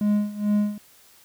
triangle tone with tremolo, 207.7 Hz, G#3, in tune, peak -15 dBFS, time 0.01-0.78 s, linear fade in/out 2 ms, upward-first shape sine, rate 2.3 Hz, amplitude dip 85%, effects white hiss -54 dBFS RMS until 1.24 s

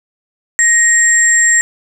sine tone pair together, 1877 / 7490 Hz, A#6 / A#8, +11 / +7 cents, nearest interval 2 octaves, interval 2396 cents, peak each -10 dBFS, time 0.59-1.61 s, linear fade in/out 0 ms, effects 7-bit

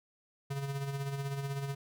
square tone with tremolo, 138.9 Hz, C#3, 4 cents sharp, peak -33 dBFS, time 0.5-1.75 s, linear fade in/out 10 ms, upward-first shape sine, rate 16 Hz, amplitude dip 50%, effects none

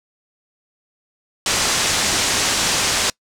white low-pass noise, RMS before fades -19 dBFS, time 1.46-3.1 s, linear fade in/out 2 ms, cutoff 7900 Hz, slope 24 dB/octave, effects noise-tail reverb RT60 0.1 s tail -25 dB re dry

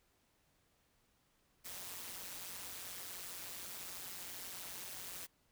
white noise with amplitude modulation, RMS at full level -44 dBFS, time 1.64-5.27 s, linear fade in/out 20 ms, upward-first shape sine, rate 182 Hz, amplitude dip 75%, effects pink hiss -75 dBFS RMS until 5.51 s

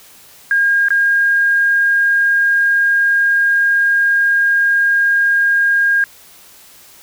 sine tone with dropouts, 1619 Hz, G#6, 45 cents flat, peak -10 dBFS, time 0.51-6.04 s, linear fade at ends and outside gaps 1 ms, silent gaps 0.885-0.905 s, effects white hiss -43 dBFS RMS until 7.02 s

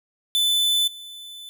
45% pulse tone with level steps, 3508 Hz, A7, 6 cents flat, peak -18 / -37 dBFS, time 0.35-1.49 s, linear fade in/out 0 ms, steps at 0.87 s, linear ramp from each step 10 ms, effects none

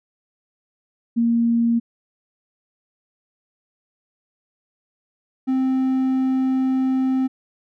sine / triangle tone pair in turn, 233.1 / 261.6 Hz, A#3 / C4, 0 / 0 cents, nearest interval major second, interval 200 cents, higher second, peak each -15 dBFS, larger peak neither, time 1.16-1.8 / 5.47-7.28 s, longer second, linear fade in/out 20 ms, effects none

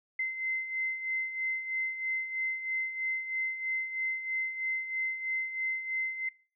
sine beating tone pair, 2064 / 2067.1 Hz, C7 / C7, -24 / -22 cents, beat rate 3.1 Hz, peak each -38 / -31 dBFS, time 0.19-6.29 s, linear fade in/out 5 ms, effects noise-tail reverb RT60 0.4 s tail -23 dB re dry

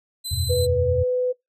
25% pulse tone, 4041 Hz, B7, 39 cents sharp, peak -23 dBFS, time 0.24-0.67 s, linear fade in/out 20 ms
sine chord, E suspended second, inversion none, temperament equal, 82.41 / 92.5 / 123.47 Hz, E2 / F#2 / B2, 0 / 0 / 0 cents, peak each -25 / -26 / -28 dBFS, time 0.31-1.04 s, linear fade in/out 10 ms
sine tone with pitch glide, 493.9 to 501.1 Hz, B4 to B4, 0 to +25 cents, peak -19 dBFS, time 0.49-1.33 s, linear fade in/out 20 ms, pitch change +25 cents, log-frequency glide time 0.79-1.01 s
effects noise-tail reverb RT60 0.2 s tail -26 dB re dry

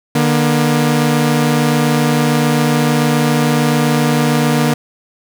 sawtooth tone pair together, 150 / 238.5 Hz, D3 / A#3, +37 / +40 cents, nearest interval minor sixth, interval 803 cents, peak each -10 dBFS, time 0.15-4.74 s, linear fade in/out 5 ms, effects none

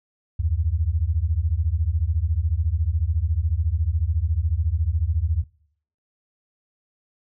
sine beating tone pair, 74.1 / 88.1 Hz, D2 / F2, +16 / +16 cents, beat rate 14 Hz, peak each -22 dBFS, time 0.39-5.44 s, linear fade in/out 10 ms, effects noise-tail reverb RT60 0.6 s tail -22 dB re dry

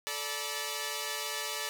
5% pulse tone cluster, 436.3 / 583 / 963 Hz, A4 / D5 / B5, -15 / -13 / -44 cents, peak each -27 / -26 / -27 dBFS, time 0.07-1.69 s, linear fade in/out 0 ms, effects none

